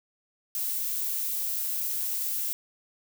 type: noise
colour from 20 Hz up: violet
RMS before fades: -30 dBFS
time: 0.55-2.53 s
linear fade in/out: 0 ms
effects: none